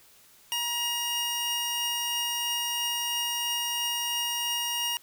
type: tone pair together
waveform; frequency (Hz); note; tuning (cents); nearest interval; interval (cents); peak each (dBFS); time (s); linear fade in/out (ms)
sawtooth; 951 / 2850; A#5 / F7; +34 / +34; octave + perfect fifth; 1900; -31 / -25; 0.52-4.97; 0
effects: white hiss -57 dBFS RMS until 5.02 s